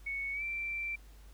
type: tone with pitch glide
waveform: sine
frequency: 2217 to 2346 Hz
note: C#7 to D7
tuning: 0 to -2 cents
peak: -34 dBFS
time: 0.06-0.96 s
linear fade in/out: 10 ms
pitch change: +98 cents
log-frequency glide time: 0.33-0.43 s
effects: added 50 Hz sine -51 dBFS peak until 1.33 s + pink hiss -63 dBFS RMS until 1.33 s